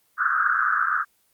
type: band-pass noise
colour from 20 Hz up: pink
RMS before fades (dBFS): -22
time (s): 0.17-1.05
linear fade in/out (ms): 50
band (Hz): 1200 to 1600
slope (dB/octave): 96
effects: white hiss -65 dBFS RMS until 1.33 s + Opus 24 kbps